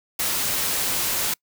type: noise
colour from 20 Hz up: white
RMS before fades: -24 dBFS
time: 0.19-1.34 s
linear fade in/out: 5 ms
effects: noise-tail reverb RT60 0.1 s tail -26 dB re dry